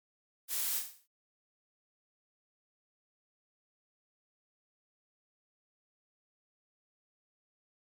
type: noise with echo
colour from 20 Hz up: blue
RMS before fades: -34 dBFS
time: 0.48-0.82 s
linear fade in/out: 50 ms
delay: 43 ms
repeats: 6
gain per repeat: -6 dB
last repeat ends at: 1.078 s
effects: MP3 96 kbps